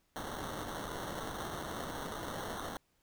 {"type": "noise with sample-and-hold", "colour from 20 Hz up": "violet", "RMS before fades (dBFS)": -41, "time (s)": [0.16, 2.77], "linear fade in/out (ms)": 0, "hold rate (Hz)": 2450, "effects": ["pink hiss -75 dBFS RMS until 3.02 s"]}